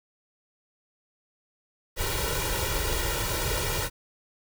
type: noise with comb filter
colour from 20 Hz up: pink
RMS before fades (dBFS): -28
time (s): 1.96-3.9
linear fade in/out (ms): 50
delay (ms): 2.1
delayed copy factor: +1
effects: none